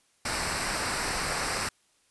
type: noise with comb filter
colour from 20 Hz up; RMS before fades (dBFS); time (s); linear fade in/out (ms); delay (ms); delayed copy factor
pink; -30; 0.25-1.69; 5; 0.3; -0.6
effects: white hiss -67 dBFS RMS until 2.1 s + resampled to 24000 Hz